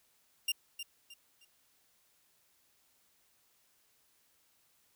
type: tone with echo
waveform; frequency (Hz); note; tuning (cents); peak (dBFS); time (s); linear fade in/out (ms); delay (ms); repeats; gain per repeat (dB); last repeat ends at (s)
sawtooth; 2794; F7; 0; -26; 0.48-0.52; 5; 310; 3; -10; 1.45
effects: white hiss -71 dBFS RMS until 4.95 s